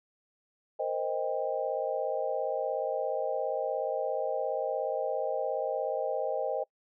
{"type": "chord", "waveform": "sine", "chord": "C minor seventh", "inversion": "third", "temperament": "equal with one note detuned", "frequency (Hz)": [466.2, 523.3, 622.3, 794.5], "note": ["Bb4", "C5", "Eb5", "G5"], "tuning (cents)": [0, 0, 0, 23], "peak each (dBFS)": [-36, -33, -33, -36], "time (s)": [0.79, 6.64], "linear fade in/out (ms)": 10, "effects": ["noise-tail reverb RT60 0.1 s tail -25 dB re dry"]}